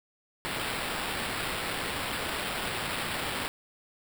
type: noise with sample-and-hold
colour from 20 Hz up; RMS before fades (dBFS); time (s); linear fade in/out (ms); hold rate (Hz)
white; -33; 0.45-3.48; 0; 6300
effects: none